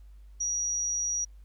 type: tone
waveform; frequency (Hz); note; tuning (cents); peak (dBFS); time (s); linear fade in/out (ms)
sine; 5770; F#8; -44; -27; 0.4-1.25; 10
effects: added 50 Hz sine -47 dBFS peak until 1.44 s + pink hiss -72 dBFS RMS until 1.44 s

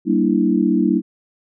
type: chord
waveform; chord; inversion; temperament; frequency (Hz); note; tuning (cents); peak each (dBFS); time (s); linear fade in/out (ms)
sine; E half-diminished seventh; first; equal with one note detuned; 193.63 / 233.1 / 293.7 / 329.6; G3 / Bb3 / D4 / E4; -21 / 0 / 0 / 0; -19; 0.05-1.02; 50
effects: none

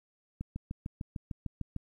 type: click train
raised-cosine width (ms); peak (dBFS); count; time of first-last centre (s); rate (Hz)
5; -24; 10; 0.41-1.763; 6.65
effects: 11-bit

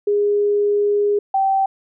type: tone pair in turn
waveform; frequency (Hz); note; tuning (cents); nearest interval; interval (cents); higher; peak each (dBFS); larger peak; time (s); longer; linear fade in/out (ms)
sine; 410.9 / 775.7; G#4 / G5; -18 / -18; major seventh; 1100; second; -14; neither; 0.07-1.19 / 1.34-1.66; first; 5
effects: none

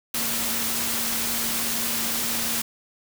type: tone in noise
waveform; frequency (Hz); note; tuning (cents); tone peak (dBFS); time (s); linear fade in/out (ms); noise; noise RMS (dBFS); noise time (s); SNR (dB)
sine; 230.3; A#3; -21; -36; 0.14-2.62; 5; white; -26; 0.14-2.62; -13
effects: none

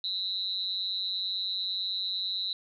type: tone with amplitude modulation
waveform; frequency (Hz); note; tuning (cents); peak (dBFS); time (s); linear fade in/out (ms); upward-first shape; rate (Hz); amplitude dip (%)
sine; 3951; B7; 0; -25; 0.04-2.53; 2; sine; 189; 100
effects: none

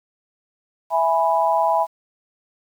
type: chord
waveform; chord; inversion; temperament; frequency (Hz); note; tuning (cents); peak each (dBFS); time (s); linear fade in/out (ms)
sine; E major; none; equal; 659.3 / 830.6 / 987.8; E5 / G#5 / B5; 0 / 0 / 0; -20; 0.9-1.87; 50
effects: 8-bit

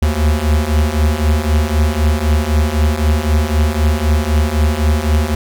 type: beating tone pair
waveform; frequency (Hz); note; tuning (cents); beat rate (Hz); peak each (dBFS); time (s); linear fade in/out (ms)
square; 73.42 / 77.32; D2 / D#2; 0 / -10; 3.9; -17 / -14; 0.02-5.35; 5
effects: none

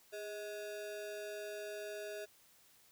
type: ring-modulated tone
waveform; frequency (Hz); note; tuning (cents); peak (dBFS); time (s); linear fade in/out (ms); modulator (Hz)
square; 523.3; C5; 0; -40; 0.12-2.26; 20; 111
effects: white hiss -66 dBFS RMS until 2.91 s

